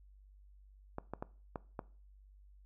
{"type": "clicks", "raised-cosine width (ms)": 1, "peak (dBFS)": -25, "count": 5, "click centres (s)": [0.984, 1.136, 1.225, 1.558, 1.792], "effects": ["noise-tail reverb RT60 0.4 s tail -20 dB re dry", "added 49 Hz sine -57 dBFS peak until 2.65 s"]}